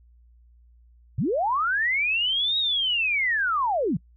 sine linear two-way sweep, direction up then down, 92.5 to 3818 to 130.4 Hz, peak -21 dBFS, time 1.18-3.97 s, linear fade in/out 5 ms, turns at 2.58 s, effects noise-tail reverb RT60 0.1 s tail -25 dB re dry + added 59 Hz sine -52 dBFS peak until 4.16 s

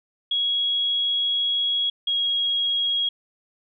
sine tone pair in turn, 3322 / 3295 Hz, G#7 / G#7, 0 / -14 cents, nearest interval unison, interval 14 cents, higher first, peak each -20 dBFS, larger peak neither, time 0.31-1.9 / 2.07-3.09 s, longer first, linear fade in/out 5 ms, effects none

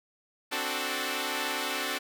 5% pulse chord, D dominant seventh, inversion third, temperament equal, 261.6 / 293.7 / 370 / 440 Hz, C4 / D4 / F#4 / A4, 0 / 0 / 0 / 0 cents, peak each -24 dBFS, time 0.51-1.99 s, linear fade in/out 20 ms, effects none

